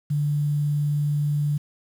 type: tone with quantisation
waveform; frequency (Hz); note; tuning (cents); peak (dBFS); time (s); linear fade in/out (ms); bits
sine; 146.83; D3; 0; -20; 0.1-1.58; 10; 8
effects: none